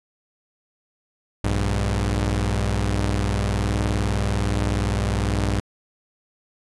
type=tone pair together; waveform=sawtooth; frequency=60.17 / 100.7 Hz; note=B1 / G2; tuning=-44 / +47 cents; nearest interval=major sixth; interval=891 cents; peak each=-19 dBFS; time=1.44-5.6 s; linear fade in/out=0 ms; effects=resampled to 24000 Hz